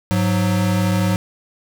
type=tone pair together; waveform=square; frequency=103.2 / 183.4 Hz; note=G#2 / F#3; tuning=-10 / -15 cents; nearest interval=minor seventh; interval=995 cents; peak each=-19 dBFS; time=0.11-1.16 s; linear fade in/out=0 ms; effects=none